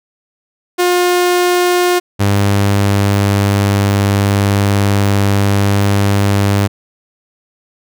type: tone pair in turn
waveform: sawtooth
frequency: 356.5 / 100.29 Hz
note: F4 / G2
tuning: +36 / +40 cents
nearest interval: octave + minor seventh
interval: 2196 cents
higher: first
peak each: -6 dBFS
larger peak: neither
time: 0.78-2 / 2.19-6.68 s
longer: second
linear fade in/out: 20 ms
effects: none